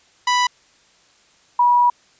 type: tone pair in turn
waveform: sawtooth / sine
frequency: 987.8 / 970.3 Hz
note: B5 / B5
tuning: 0 / -31 cents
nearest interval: unison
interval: 31 cents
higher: first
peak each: -11 dBFS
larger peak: neither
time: 0.27-0.47 / 1.59-1.9 s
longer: second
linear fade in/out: 5 ms
effects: white hiss -55 dBFS RMS until 2.19 s + resampled to 16000 Hz